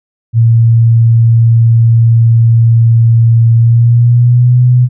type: tone with pitch glide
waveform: sine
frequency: 115.2 to 124.18 Hz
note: A#2 to B2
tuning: -20 to +10 cents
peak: -3 dBFS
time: 0.33-4.89 s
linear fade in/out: 50 ms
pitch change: +130 cents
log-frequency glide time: 3.54-4.6 s
effects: none